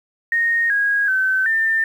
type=tone with pitch steps; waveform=sine; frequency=1855 / 1644 / 1533 / 1796 Hz; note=A#6 / G#6 / G6 / A6; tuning=-9 / -18 / -39 / +35 cents; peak=-15 dBFS; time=0.32-1.84 s; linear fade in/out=2 ms; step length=380 ms; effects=8-bit